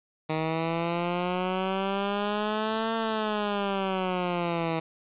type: exponential two-way sweep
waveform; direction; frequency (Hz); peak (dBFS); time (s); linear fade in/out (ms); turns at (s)
10% pulse; up then down; 156.2 to 226.8 to 161.4; -18; 0.29-4.8; 10; 2.95
effects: resampled to 8000 Hz + 8-bit